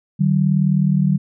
sine tone pair together, 150.54 / 190 Hz, D3 / F#3, +43 / +46 cents, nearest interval major third, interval 403 cents, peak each -16 dBFS, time 0.19-1.18 s, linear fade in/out 20 ms, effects none

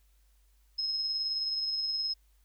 sine tone with tremolo, 5150 Hz, E8, 41 cents flat, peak -28 dBFS, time 0.78-2.14 s, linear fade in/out 10 ms, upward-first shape sine, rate 19 Hz, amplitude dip 30%, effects added 50 Hz sine -62 dBFS peak until 2.44 s + white hiss -73 dBFS RMS until 2.44 s

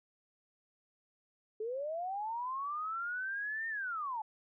sine linear two-way sweep, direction up then down, 420 to 1832 to 837 Hz, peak -35 dBFS, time 1.6-4.22 s, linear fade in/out 5 ms, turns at 3.68 s, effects none

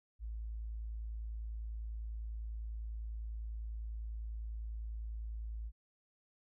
sine tone, 55 Hz, A1, in tune, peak -39 dBFS, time 0.19-5.72 s, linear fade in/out 50 ms, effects none

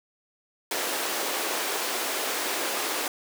pink high-pass noise, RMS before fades -29 dBFS, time 0.71-3.08 s, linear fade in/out 2 ms, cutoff 340 Hz, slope 24 dB/octave, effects none

